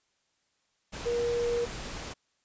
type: tone in noise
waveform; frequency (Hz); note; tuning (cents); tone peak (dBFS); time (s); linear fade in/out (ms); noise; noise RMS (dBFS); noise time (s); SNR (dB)
sine; 475.2; A#4; +33; -26; 1.05-1.66; 20; pink; -39; 0.92-2.14; +10
effects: white hiss -74 dBFS RMS until 2.44 s + resampled to 16000 Hz